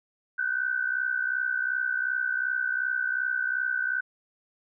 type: tone pair together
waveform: sine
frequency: 1480 / 1542.7 Hz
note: F#6 / G6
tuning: 0 / -28 cents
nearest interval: minor second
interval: 72 cents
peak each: -28 dBFS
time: 0.38-4.01 s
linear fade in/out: 10 ms
effects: none